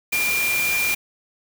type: tone in noise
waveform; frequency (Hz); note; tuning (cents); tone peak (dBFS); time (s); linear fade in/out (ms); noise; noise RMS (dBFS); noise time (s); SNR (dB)
sine; 2391; D7; +30; -20; 0.12-0.95; 10; white; -26; 0.12-0.95; +3
effects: none